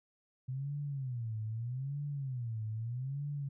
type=tone with vibrato; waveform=sine; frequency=125.6 Hz; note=B2; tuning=30 cents sharp; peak=-35 dBFS; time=0.48-3.49 s; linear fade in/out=10 ms; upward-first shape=sine; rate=0.8 Hz; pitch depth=250 cents each way; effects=none